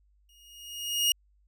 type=tone with exponential growth; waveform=sawtooth; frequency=2865 Hz; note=F7; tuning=44 cents sharp; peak=-17 dBFS; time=0.29-1.12 s; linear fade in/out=2 ms; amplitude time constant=180 ms; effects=added 50 Hz sine -62 dBFS peak until 1.47 s